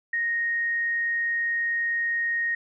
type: tone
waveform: sine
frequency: 1864.7 Hz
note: A#6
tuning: in tune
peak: -23 dBFS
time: 0.13-2.55 s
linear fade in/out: 5 ms
effects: none